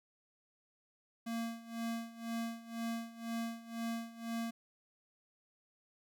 square tone with tremolo, 230 Hz, A#3, 23 cents flat, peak -36 dBFS, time 1.26-4.51 s, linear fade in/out 10 ms, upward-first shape sine, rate 2 Hz, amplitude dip 85%, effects none

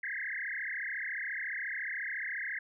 sine tone with frequency modulation, 1864.7 Hz, A#6, in tune, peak -34 dBFS, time 0.03-2.59 s, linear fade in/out 5 ms, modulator 34.2 Hz, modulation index 7.7, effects none

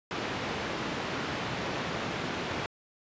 pink band-pass noise, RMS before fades -34 dBFS, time 0.11-2.66 s, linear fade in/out 0 ms, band 140 to 3400 Hz, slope 12 dB/octave, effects resampled to 16000 Hz

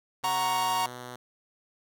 5% pulse tone with pitch glide, 133.3 to 123.66 Hz, C3 to B2, +33 to +3 cents, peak -28 dBFS, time 0.23-1.16 s, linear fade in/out 5 ms, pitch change -130 cents, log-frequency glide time 0.38-0.82 s
45% pulse chord, F# major, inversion none, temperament equal, 740 / 932.3 / 1108.7 Hz, F#5 / A#5 / C#6, 0 / 0 / 0 cents, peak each -32 / -27 / -32 dBFS, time 0.24-0.86 s, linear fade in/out 2 ms
effects none

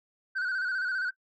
sine tone with vibrato, 1502 Hz, F#6, 26 cents sharp, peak -25 dBFS, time 0.35-1.11 s, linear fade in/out 20 ms, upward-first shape square, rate 15 Hz, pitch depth 51 cents each way, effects noise-tail reverb RT60 0.1 s tail -19 dB re dry + tanh soft clip ceiling -27 dBFS

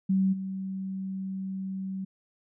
sine tone with level steps, 191.1 Hz, G3, 44 cents flat, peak -21 / -31 dBFS, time 0.09-2.05 s, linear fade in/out 10 ms, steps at 0.32 s, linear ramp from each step 20 ms, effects none

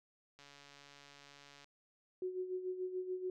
click train, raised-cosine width 0.2 ms, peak -40 dBFS, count 179, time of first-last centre 0.39-1.644 s, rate 142 Hz
sine tone with tremolo, 368.5 Hz, F#4, 7 cents flat, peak -35 dBFS, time 2.22-3.3 s, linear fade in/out 2 ms, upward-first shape sine, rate 6.9 Hz, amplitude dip 65%
effects none

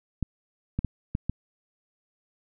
clicks, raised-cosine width 5 ms, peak -14 dBFS, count 5, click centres 0.227 / 0.79 / 0.847 / 1.151 / 1.296 s, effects none

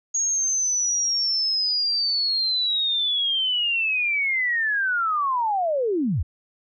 sine linear sweep, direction down, 6645 to 58 Hz, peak -20 dBFS, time 0.14-6.23 s, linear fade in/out 10 ms, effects none

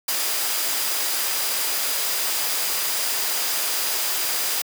sine tone in noise, 4892 Hz, D#8, 30 cents flat, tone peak -33 dBFS, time 0.08-4.62 s, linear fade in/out 5 ms, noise white, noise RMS -24 dBFS, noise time 0.08-4.62 s, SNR -12 dB, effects high-pass 400 Hz 12 dB/octave

